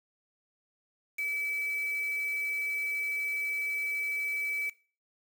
sine tone with quantisation, 2297 Hz, D7, 39 cents flat, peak -30 dBFS, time 1.18-4.7 s, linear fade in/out 10 ms, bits 7, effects noise-tail reverb RT60 0.4 s tail -20 dB re dry

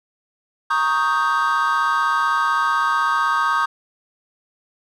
triangle chord, Eb dominant seventh, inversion second, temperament equal, 932.3 / 1108.7 / 1244.5 / 1568 Hz, Bb5 / Db6 / Eb6 / G6, 0 / 0 / 0 / 0 cents, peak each -22 / -19 / -18 / -20 dBFS, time 0.7-3.66 s, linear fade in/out 10 ms, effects tanh soft clip ceiling -9 dBFS

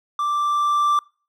triangle tone with level ramp, 1174.7 Hz, D6, in tune, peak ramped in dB -18 to -13 dBFS, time 0.19-0.99 s, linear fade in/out 2 ms, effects noise-tail reverb RT60 0.4 s tail -26 dB re dry

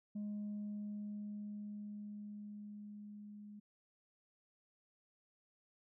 sine tone with level ramp, 207.7 Hz, G#3, in tune, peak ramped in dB -37 to -50 dBFS, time 0.15-3.6 s, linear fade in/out 10 ms, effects tanh soft clip ceiling -38 dBFS

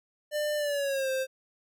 square tone with pitch glide, 597 to 525.8 Hz, D5 to C5, +28 to +8 cents, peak -28 dBFS, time 0.31-1.27 s, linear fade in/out 50 ms, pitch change -220 cents, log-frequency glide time 0.57-1.1 s, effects none

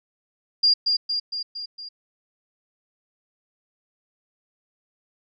sine tone with echo, 4807 Hz, D8, 39 cents sharp, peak -14 dBFS, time 0.63-0.74 s, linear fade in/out 10 ms, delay 230 ms, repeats 5, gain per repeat -4 dB, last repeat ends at 1.89 s, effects none

